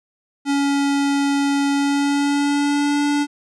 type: tone with pitch glide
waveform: square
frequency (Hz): 281.1 to 289.7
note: C#4 to D4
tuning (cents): +24 to -24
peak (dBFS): -17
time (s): 0.45-3.27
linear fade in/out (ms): 50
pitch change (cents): +52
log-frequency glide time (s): 1.71-3.04
effects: resampled to 22050 Hz